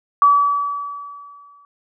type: tone with exponential decay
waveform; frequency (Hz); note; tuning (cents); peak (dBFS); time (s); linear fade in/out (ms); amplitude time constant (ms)
sine; 1146; D6; -43; -7; 0.22-1.65; 1; 310
effects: none